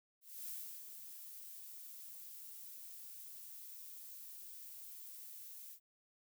violet noise with ADSR envelope, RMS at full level -45 dBFS, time 0.21-5.8 s, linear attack 270 ms, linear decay 330 ms, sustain -7 dB, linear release 81 ms, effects none

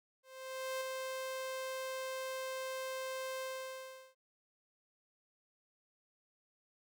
sawtooth tone with ADSR envelope, 523.3 Hz, C5, in tune, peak -32 dBFS, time 0.23-4.15 s, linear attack 580 ms, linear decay 6 ms, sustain -3 dB, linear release 730 ms, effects none

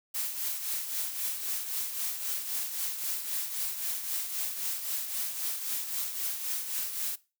blue noise with tremolo, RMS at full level -31 dBFS, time 0.14-7.16 s, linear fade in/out 10 ms, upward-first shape triangle, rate 3.8 Hz, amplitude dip 60%, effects noise-tail reverb RT60 0.3 s tail -20 dB re dry

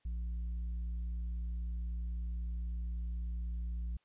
sine tone with tanh clipping, 58.1 Hz, A#1, 5 cents flat, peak -36 dBFS, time 0.05-3.97 s, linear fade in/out 5 ms, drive 4 dB, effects white hiss -75 dBFS RMS until 4.04 s + resampled to 8000 Hz

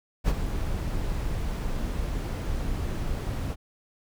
brown noise with ADSR envelope, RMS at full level -20 dBFS, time 0.24-3.56 s, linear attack 43 ms, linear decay 41 ms, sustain -9 dB, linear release 42 ms, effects none

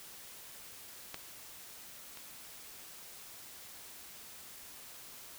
clicks, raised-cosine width 0.2 ms, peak -23 / -30 dBFS, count 2, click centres 1.144 / 2.173 s, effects white hiss -51 dBFS RMS until 5.38 s

